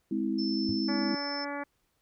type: chord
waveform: sine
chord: Ab augmented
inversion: none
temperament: just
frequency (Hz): 207.7 / 259.6 / 324.5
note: Ab3 / C4 / E4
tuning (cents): 0 / -13 / -27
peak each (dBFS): -32 / -32 / -31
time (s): 0.11-1.15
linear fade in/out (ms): 5
type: tone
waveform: sine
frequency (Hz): 5300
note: E8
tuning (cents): +9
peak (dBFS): -35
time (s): 0.38-1.45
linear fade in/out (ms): 10
type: tone with exponential decay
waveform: triangle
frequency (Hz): 103.83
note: G#2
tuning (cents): 0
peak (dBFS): -29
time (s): 0.69-0.82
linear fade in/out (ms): 0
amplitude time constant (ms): 27
type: harmonic tone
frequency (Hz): 285.6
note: D4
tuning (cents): -48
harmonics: 1 / 2 / 3 / 4 / 5 / 6 / 7 / 8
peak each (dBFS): -38 / -39 / -40 / -43 / -44 / -43 / -45 / -48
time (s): 0.88-1.64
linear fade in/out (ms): 10
effects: pink hiss -74 dBFS RMS until 2.01 s